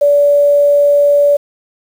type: tone with quantisation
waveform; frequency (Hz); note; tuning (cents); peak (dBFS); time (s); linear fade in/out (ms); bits
sine; 576; D5; -34; -6; 0.01-1.37; 10; 6
effects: none